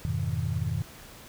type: chord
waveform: sine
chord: F half-diminished seventh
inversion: none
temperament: just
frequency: 87.31 / 104.77 / 125.72 / 157.15 Hz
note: F2 / Ab2 / Cb3 / Eb3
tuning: 0 / +16 / +31 / +18 cents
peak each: -32 dBFS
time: 0.05-0.82 s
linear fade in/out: 0 ms
effects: pink hiss -48 dBFS RMS until 1.28 s